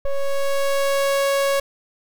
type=ring-modulated tone; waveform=square; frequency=277.2 Hz; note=C#4; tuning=in tune; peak=-15 dBFS; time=0.05-1.6 s; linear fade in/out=5 ms; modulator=277 Hz; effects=none